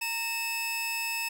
sawtooth tone pair together, 920 / 2610 Hz, A#5 / E7, -23 / -18 cents, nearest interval octave + tritone, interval 1805 cents, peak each -34 / -27 dBFS, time 0.01-1.29 s, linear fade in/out 10 ms, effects none

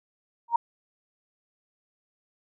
sine tone with exponential growth, 936 Hz, A#5, 7 cents sharp, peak -14 dBFS, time 0.48-0.56 s, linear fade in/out 5 ms, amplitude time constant 16 ms, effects none

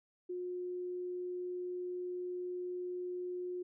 sine tone, 359.6 Hz, F#4, 49 cents flat, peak -37 dBFS, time 0.29-3.63 s, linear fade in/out 10 ms, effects none

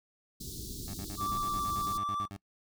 pink band-stop noise, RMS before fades -41 dBFS, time 0.4-1.98 s, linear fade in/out 10 ms, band 390 to 3800 Hz, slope 48 dB/octave
20% pulse tone bursts, 99.2 Hz, G2, 21 cents sharp, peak -36 dBFS, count 14, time 0.88-2.363 s, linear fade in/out 0 ms, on 53 ms, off 57 ms
triangle tone with vibrato, 1169 Hz, D6, 8 cents flat, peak -29 dBFS, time 1.17-2.28 s, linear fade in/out 50 ms, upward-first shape sine, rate 10 Hz, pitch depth 11 cents each way
effects noise-tail reverb RT60 0.1 s tail -23 dB re dry

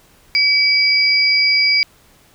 sine tone pair together, 2288 / 4837 Hz, D7 / D#8, -46 / -50 cents, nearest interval octave + minor second, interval 1296 cents, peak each -14 / -14 dBFS, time 0.35-1.83 s, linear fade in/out 0 ms, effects pink hiss -51 dBFS RMS until 2.34 s

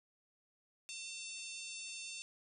harmonic tone, 898 Hz, A5, 35 cents sharp, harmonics 3 / 4 / 5 / 6 / 7 / 8 / 9 / 10, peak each -48 / -52 / -53 / -55 / -53 / -53 / -58 / -54 dBFS, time 0.89-2.22 s, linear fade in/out 0 ms, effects none

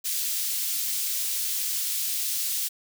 white high-pass noise, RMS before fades -28 dBFS, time 0.04-2.69 s, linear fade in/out 20 ms, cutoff 3600 Hz, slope 12 dB/octave, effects none

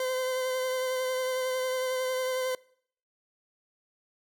40% pulse tone with vibrato, 514 Hz, C5, 31 cents flat, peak -27 dBFS, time 0-2.55 s, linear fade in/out 2 ms, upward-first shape sine, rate 11 Hz, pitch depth 16 cents each way, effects noise-tail reverb RT60 0.6 s tail -23 dB re dry

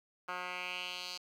10% pulse tone with band-pass filter sweep, 180 Hz, F#3, 47 cents flat, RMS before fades -41 dBFS, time 0.28-1.18 s, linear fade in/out 10 ms, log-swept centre 1500 to 4500 Hz, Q 2.8, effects 11-bit

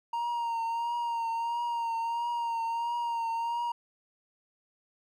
triangle tone with vibrato, 932.3 Hz, A#5, in tune, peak -27 dBFS, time 0.13-3.72 s, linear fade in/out 5 ms, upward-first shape triangle, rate 1.5 Hz, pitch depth 40 cents each way, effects none

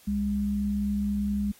sine tone pair together, 65.41 / 204.2 Hz, C2 / G#3, 0 / -29 cents, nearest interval octave + minor sixth, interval 1971 cents, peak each -33 / -25 dBFS, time 0.07-1.52 s, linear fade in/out 10 ms, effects white hiss -56 dBFS RMS until 1.59 s + AAC 48 kbps

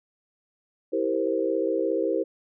sine chord, C dominant seventh, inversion first, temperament equal with one note detuned, 326.8 / 392 / 466.2 / 523.3 Hz, E4 / G4 / Bb4 / C5, -15 / 0 / 0 / 0 cents, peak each -28 dBFS, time 0.92-2.24 s, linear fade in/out 20 ms, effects none

